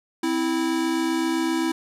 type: tone pair together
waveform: square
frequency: 260 / 327.6 Hz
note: C4 / E4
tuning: -11 / -11 cents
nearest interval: major third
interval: 400 cents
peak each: -28 / -23 dBFS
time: 0.23-1.72 s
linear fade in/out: 5 ms
effects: low-pass 11000 Hz 12 dB/octave + 10-bit